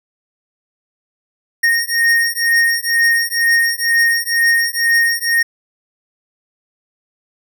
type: beating tone pair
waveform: square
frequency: 1854 / 1856.1 Hz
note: A#6 / A#6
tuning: -10 / -8 cents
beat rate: 2.1 Hz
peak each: -16 dBFS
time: 1.63-5.43 s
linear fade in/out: 10 ms
effects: none